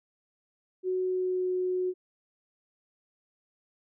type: tone with pitch glide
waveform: sine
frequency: 370 to 366.4 Hz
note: F#4 to F#4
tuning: 0 to -17 cents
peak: -26 dBFS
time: 0.83-1.94 s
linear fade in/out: 50 ms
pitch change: -17 cents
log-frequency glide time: 1.02-1.51 s
effects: none